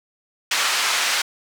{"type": "band-pass noise", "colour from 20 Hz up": "pink", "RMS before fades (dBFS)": -21, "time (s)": [0.51, 1.22], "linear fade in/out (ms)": 5, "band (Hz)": [1300, 6900], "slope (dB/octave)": 12, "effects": []}